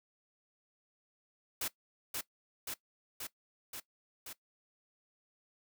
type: noise with echo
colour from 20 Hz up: white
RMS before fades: -36 dBFS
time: 1.61-1.68 s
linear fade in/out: 5 ms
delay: 530 ms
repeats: 5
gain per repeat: -2 dB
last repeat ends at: 4.33 s
effects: noise-tail reverb RT60 0.1 s tail -18 dB re dry